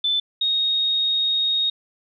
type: tone pair in turn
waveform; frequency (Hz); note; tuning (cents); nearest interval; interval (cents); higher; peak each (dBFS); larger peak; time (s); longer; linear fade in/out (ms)
sine; 3520 / 3735; A7 / A#7; 0 / +3; minor second; 103; second; -18; neither; 0.04-0.2 / 0.41-1.7; second; 5
effects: none